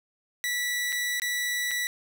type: tone with dropouts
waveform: sawtooth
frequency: 1956 Hz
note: B6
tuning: 17 cents flat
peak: -23 dBFS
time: 0.44-1.87 s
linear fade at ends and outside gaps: 0 ms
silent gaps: 0.922-0.926 / 1.198-1.219 / 1.71-1.714 s
effects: none